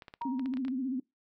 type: clicks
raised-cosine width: 0.3 ms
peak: -30 dBFS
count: 10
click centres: 0.022 / 0.082 / 0.139 / 0.218 / 0.395 / 0.459 / 0.538 / 0.571 / 0.65 / 0.682 s
type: tone with exponential decay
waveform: sine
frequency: 942 Hz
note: A#5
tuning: 18 cents sharp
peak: -31 dBFS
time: 0.21-0.59 s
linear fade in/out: 5 ms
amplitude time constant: 82 ms
type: tone with vibrato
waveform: sine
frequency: 260.1 Hz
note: C4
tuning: 10 cents flat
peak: -30 dBFS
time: 0.25-1 s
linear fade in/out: 5 ms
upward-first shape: sine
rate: 15 Hz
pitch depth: 99 cents each way
effects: noise-tail reverb RT60 0.2 s tail -23 dB re dry